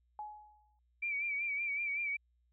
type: tone with exponential decay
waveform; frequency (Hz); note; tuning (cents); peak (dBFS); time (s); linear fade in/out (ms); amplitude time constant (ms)
sine; 844; G#5; +28; -38; 0.19-0.79; 1; 130
type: tone with vibrato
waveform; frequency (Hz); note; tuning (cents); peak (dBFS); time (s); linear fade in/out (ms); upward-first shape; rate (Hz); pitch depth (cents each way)
sine; 2318; D7; -23; -33; 1.02-2.17; 10; sine; 5.3; 58
effects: added 60 Hz sine -70 dBFS peak until 2.52 s